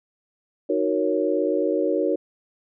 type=chord; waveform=sine; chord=D# minor seventh; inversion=none; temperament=equal; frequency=311.1 / 370 / 466.2 / 554.4 Hz; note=D#4 / F#4 / A#4 / C#5; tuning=0 / 0 / 0 / 0 cents; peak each=-25 dBFS; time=0.69-2.16 s; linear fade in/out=10 ms; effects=none

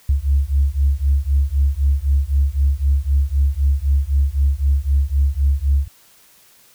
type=beating tone pair; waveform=sine; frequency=67.9 / 71.8 Hz; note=C#2 / D2; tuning=-35 / -39 cents; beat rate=3.9 Hz; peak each=-16 dBFS; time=0.09-5.88 s; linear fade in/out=5 ms; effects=tanh soft clip ceiling -7 dBFS + white hiss -51 dBFS RMS until 6.74 s

